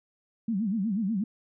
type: tone with vibrato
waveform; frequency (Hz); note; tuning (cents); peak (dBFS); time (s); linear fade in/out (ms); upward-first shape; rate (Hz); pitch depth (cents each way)
sine; 207.7; G#3; 0; -25; 0.48-1.24; 5; sine; 8.2; 200
effects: none